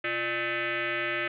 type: tone with frequency modulation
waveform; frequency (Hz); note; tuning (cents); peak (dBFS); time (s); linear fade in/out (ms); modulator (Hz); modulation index
sine; 125.7; B2; +31; -27; 0.04-1.28; 5; 473; 5.3
effects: none